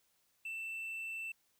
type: tone with hard clipping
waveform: triangle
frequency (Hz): 2668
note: E7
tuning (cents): +20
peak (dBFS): -40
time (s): 0.45-1.32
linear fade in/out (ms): 5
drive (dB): 5
effects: white hiss -75 dBFS RMS until 1.59 s

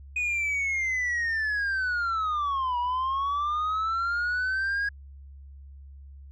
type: linear two-way sweep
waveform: sine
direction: down then up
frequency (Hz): 2489 to 962 to 1652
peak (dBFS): -22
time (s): 0.16-4.89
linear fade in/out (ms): 5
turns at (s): 2.78
effects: tanh soft clip ceiling -24 dBFS + added 69 Hz sine -43 dBFS peak until 6.31 s

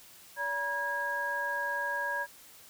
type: tone cluster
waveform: sine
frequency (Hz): 572 / 957 / 1641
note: D5 / A#5 / G#6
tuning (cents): -46 / +45 / -21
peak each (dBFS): -39 / -35 / -32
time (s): 0.36-2.27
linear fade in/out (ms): 50
effects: white hiss -54 dBFS RMS until 2.69 s

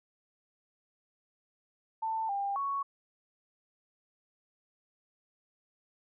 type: tone with pitch steps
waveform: sine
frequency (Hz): 890 / 798 / 1112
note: A5 / G5 / C#6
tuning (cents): +20 / +31 / +5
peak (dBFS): -30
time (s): 2.02-2.83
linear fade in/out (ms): 10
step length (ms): 270
effects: none

